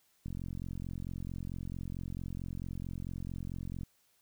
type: click train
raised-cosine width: 5 ms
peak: -28 dBFS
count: 160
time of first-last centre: 0.26-3.833 s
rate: 44.5 Hz
effects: white hiss -71 dBFS RMS until 4.21 s